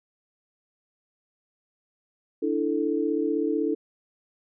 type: chord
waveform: sine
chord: D suspended second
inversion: none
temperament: equal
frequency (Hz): 293.7 / 329.6 / 440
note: D4 / E4 / A4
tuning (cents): 0 / 0 / 0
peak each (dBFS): -27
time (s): 2.42-3.75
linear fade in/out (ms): 10
effects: none